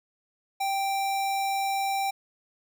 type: tone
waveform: square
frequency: 784 Hz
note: G5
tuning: in tune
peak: -26 dBFS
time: 0.6-2.11 s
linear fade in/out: 10 ms
effects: none